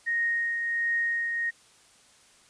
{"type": "tone with tremolo", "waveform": "sine", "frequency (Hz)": 1864, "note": "A#6", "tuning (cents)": -1, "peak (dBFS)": -23, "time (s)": [0.06, 1.51], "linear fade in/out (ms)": 20, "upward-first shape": "triangle", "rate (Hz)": 1.4, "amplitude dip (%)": 40, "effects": ["white hiss -58 dBFS RMS until 2.49 s", "resampled to 22050 Hz"]}